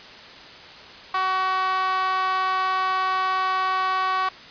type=tone with high-pass filter; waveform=sawtooth; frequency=376.4 Hz; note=F#4; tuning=30 cents sharp; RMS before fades=-23 dBFS; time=1.14-4.29 s; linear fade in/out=5 ms; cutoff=1000 Hz; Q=7.7; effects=white hiss -42 dBFS RMS until 4.5 s + resampled to 11025 Hz